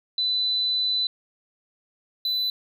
sine / triangle tone pair in turn, 3999 / 3999 Hz, B7 / B7, +21 / +21 cents, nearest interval unison, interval 0 cents, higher neither, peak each -21 dBFS, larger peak neither, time 0.18-1.07 / 2.25-2.5 s, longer first, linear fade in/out 2 ms, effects none

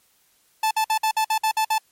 45% pulse tone bursts, 875 Hz, A5, 10 cents flat, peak -18 dBFS, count 9, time 0.63-1.782 s, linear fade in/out 5 ms, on 80 ms, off 54 ms, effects white hiss -62 dBFS RMS until 1.91 s + MP3 64 kbps

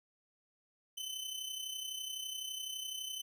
sawtooth tone with amplitude modulation, 3045 Hz, F#7, 49 cents sharp, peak -34 dBFS, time 0.97-3.22 s, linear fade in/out 10 ms, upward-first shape sine, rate 31.9 Hz, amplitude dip 55%, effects none

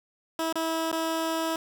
15% pulse tone with dropouts, 324.9 Hz, E4, 25 cents flat, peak -20 dBFS, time 0.39-1.56 s, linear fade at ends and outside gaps 1 ms, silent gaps 0.526-0.556 / 0.916-0.927 s, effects none

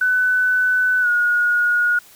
sine tone with pitch glide, 1500 to 1443.9 Hz, F#6 to F#6, +23 to -43 cents, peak -14 dBFS, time 0.01-1.99 s, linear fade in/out 5 ms, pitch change -66 cents, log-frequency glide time 1.01-1.08 s, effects white hiss -47 dBFS RMS until 2.15 s

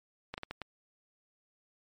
slowing click train, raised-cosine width 0.3 ms, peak -22 dBFS, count 5, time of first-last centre 0.34-0.617 s, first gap 39 ms, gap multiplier 1.4, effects MP3 48 kbps

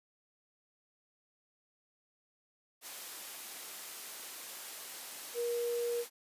sine tone in noise, 475.3 Hz, A#4, 34 cents sharp, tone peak -31 dBFS, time 5.34-6.05 s, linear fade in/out 50 ms, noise white, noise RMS -45 dBFS, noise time 2.81-6.1 s, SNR +11 dB, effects high-pass 300 Hz 12 dB/octave + resampled to 32000 Hz

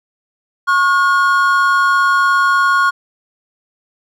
triangle tone pair together, 1095.9 / 1433 Hz, C#6 / F6, -20 / +44 cents, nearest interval perfect fourth, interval 464 cents, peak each -11 dBFS, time 0.67-2.91 s, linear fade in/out 20 ms, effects none

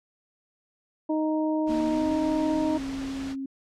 harmonic tone, 311.1 Hz, D#4, in tune, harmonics 1 / 2 / 3, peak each -24 / -30 / -34 dBFS, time 1.09-2.78 s, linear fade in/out 10 ms
pink noise, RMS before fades -40 dBFS, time 1.66-3.36 s, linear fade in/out 50 ms
sine tone with pitch glide, 236.3 to 269.9 Hz, A#3 to C#4, +24 to -46 cents, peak -30 dBFS, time 1.69-3.46 s, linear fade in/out 5 ms, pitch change +230 cents, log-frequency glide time 1.89-2.11 s
effects low-pass 6000 Hz 12 dB/octave

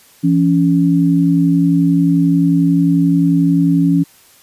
sine tone pair together, 168.7 / 280 Hz, E3 / C#4, +40 / +18 cents, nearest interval major sixth, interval 878 cents, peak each -12 dBFS, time 0.23-4.04 s, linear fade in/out 20 ms, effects white hiss -47 dBFS RMS until 4.42 s + resampled to 32000 Hz

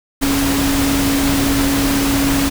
sine tone in noise, 277.2 Hz, C#4, in tune, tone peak -15 dBFS, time 0.21-2.5 s, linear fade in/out 20 ms, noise pink, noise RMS -19 dBFS, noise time 0.21-2.5 s, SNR +1 dB, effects none

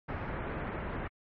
pink low-pass noise, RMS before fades -37 dBFS, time 0.08-1.08 s, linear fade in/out 10 ms, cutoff 2000 Hz, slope 24 dB/octave, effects MP3 32 kbps

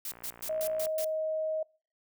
blue noise bursts, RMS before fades -37 dBFS, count 6, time 0.05-1.046 s, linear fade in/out 2 ms, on 66 ms, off 120 ms
click train, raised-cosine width 0.5 ms, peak -34 dBFS, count 45, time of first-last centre 0.12-0.868 s, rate 58.8 Hz
sine tone, 629 Hz, D#5, 19 cents sharp, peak -29 dBFS, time 0.49-1.63 s, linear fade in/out 5 ms
effects noise-tail reverb RT60 0.4 s tail -26 dB re dry

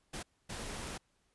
pink noise bursts at uneven times, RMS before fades -42 dBFS, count 2, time 0.13-0.23 / 0.49-0.98 s, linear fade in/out 10 ms, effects pink hiss -75 dBFS RMS until 1.34 s + resampled to 24000 Hz

